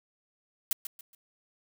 blue noise with echo, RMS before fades -27 dBFS, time 0.71-0.73 s, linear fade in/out 2 ms, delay 140 ms, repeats 3, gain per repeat -10 dB, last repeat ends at 1.15 s, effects none

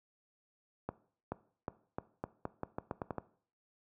accelerating click train, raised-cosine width 1 ms, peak -22 dBFS, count 12, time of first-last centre 0.89-3.183 s, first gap 430 ms, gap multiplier 0.84, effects noise-tail reverb RT60 0.5 s tail -18 dB re dry + high-pass 80 Hz 12 dB/octave

